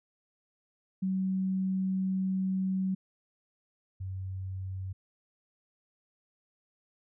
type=tone pair in turn; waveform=sine; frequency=189.1 / 94.55 Hz; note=F#3 / F#2; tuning=+38 / +38 cents; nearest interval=octave; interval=1200 cents; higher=first; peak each=-27 / -34 dBFS; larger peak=first; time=1.02-2.95 / 4-4.93 s; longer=first; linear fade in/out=10 ms; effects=none